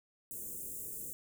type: band-stop noise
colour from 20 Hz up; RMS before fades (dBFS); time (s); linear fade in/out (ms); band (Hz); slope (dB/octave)
white; -43; 0.31-1.13; 0; 510 to 7100; 48
effects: none